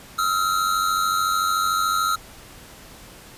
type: tone pair together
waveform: square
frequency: 1276.4 / 1370 Hz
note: D#6 / F6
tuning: +44 / -34 cents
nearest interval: minor second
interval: 122 cents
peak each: -23 dBFS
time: 0.18-2.16 s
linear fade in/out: 10 ms
effects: pink hiss -44 dBFS RMS until 3.37 s + resampled to 32000 Hz